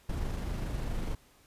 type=noise with amplitude modulation; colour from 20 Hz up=brown; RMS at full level=-32 dBFS; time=0.09-1.15 s; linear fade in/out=5 ms; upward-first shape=sine; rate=24.6 Hz; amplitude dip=30%; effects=pink hiss -62 dBFS RMS until 1.46 s + resampled to 32000 Hz